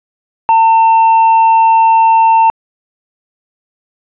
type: tone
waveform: triangle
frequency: 900 Hz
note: A5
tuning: 39 cents sharp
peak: -3 dBFS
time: 0.49-2.5 s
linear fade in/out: 0 ms
effects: resampled to 8000 Hz